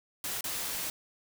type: noise with dropouts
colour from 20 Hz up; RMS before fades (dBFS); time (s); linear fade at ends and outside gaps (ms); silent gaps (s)
white; -35; 0.24-0.9; 2; 0.409-0.441
effects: none